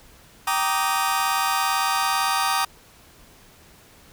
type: chord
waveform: sawtooth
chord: Eb major seventh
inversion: first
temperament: just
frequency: 777.8 / 933.4 / 1166.7 / 1244.5 Hz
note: G5 / Bb5 / D6 / Eb6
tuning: -14 / +2 / -12 / 0 cents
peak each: -22 dBFS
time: 0.47-2.65 s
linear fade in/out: 5 ms
effects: pink hiss -51 dBFS RMS until 4.12 s